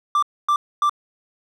triangle tone bursts, 1177 Hz, D6, 3 cents sharp, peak -13 dBFS, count 3, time 0.15-0.895 s, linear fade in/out 2 ms, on 75 ms, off 260 ms, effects none

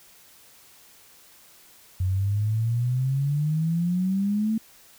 sine exponential sweep, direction up, 90.8 to 224.1 Hz, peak -21 dBFS, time 2-4.58 s, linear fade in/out 5 ms, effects white hiss -53 dBFS RMS until 4.98 s

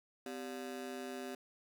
30% pulse ring-modulated tone, 322.9 Hz, E4, 36 cents flat, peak -36 dBFS, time 0.26-1.35 s, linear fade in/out 2 ms, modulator 68.1 Hz, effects none

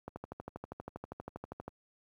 click train, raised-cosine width 1 ms, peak -27 dBFS, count 21, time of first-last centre 0.08-1.68 s, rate 12.5 Hz, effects high-pass 60 Hz 12 dB/octave + 11-bit

